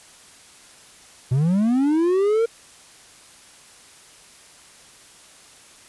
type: linear sweep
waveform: triangle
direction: up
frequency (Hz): 120 to 467.9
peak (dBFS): -14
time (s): 1.31-2.46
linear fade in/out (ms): 10
effects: white hiss -48 dBFS RMS until 5.88 s + resampled to 24000 Hz